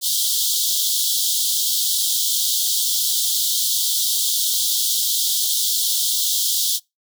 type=high-pass noise; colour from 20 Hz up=pink; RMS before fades=-20 dBFS; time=0.01-6.8 s; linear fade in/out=50 ms; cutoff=3200 Hz; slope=96 dB/octave; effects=noise-tail reverb RT60 0.2 s tail -24 dB re dry